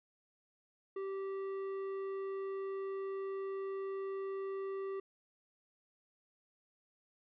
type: tone with tanh clipping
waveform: sine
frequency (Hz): 388.8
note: G4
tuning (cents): -14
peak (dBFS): -39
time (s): 0.96-5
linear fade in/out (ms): 5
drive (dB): 10
effects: none